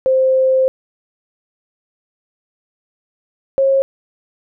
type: tone pair in turn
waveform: sine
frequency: 523.3 / 541.1 Hz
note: C5 / C#5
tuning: 0 / -42 cents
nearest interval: minor second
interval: 58 cents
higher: second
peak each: -10 dBFS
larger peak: neither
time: 0.06-0.68 / 3.58-3.82 s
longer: first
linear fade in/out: 0 ms
effects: none